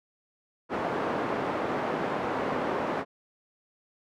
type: band-pass noise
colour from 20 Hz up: pink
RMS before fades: -30 dBFS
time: 0.69-3.05 s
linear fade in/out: 50 ms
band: 280 to 1200 Hz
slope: 12 dB/octave
effects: none